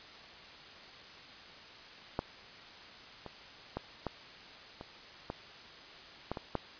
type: clicks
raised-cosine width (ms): 1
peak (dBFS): -17 / -29 / -21 / -20 / -29 / -22 / -20 / -24 / -17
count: 9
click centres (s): 2.191 / 3.263 / 3.77 / 4.067 / 4.811 / 5.301 / 6.316 / 6.372 / 6.553
effects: white hiss -51 dBFS RMS until 6.79 s + resampled to 11025 Hz